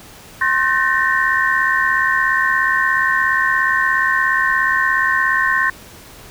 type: tone cluster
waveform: sine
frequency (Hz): 1060 / 1533 / 1786 / 1863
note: C6 / G6 / A6 / A#6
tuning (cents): +22 / -39 / +25 / -2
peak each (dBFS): -19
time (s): 0.41-5.7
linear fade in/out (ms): 5
effects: pink hiss -40 dBFS RMS until 6.3 s